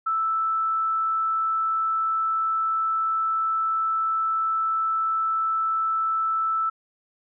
sine tone, 1318.5 Hz, E6, in tune, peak -21 dBFS, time 0.06-6.7 s, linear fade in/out 10 ms, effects none

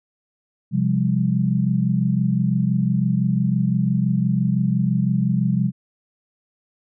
sine chord, C suspended fourth, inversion none, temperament equal with one note detuned, 130.81 / 174.61 / 200.5 Hz, C3 / F3 / G3, 0 / 0 / +39 cents, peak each -21 dBFS, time 0.71-5.72 s, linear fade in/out 50 ms, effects none

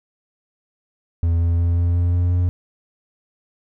triangle tone with pitch steps, 84.1 / 84.88 / 85.67 / 86.46 / 87.27 / 88.08 / 88.9 Hz, E2 / F2 / F2 / F2 / F2 / F2 / F2, +35 / -49 / -33 / -17 / -1 / +15 / +31 cents, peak -13 dBFS, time 1.23-2.49 s, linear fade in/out 0 ms, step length 180 ms, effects none

